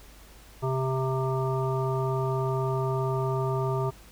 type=harmonic tone; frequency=131.7 Hz; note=C3; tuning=12 cents sharp; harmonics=1 / 3 / 5 / 7 / 9; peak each=-27 / -30 / -35 / -35 / -36 dBFS; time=0.62-3.91 s; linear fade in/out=20 ms; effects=added 50 Hz sine -51 dBFS peak until 4.11 s + pink hiss -53 dBFS RMS until 4.11 s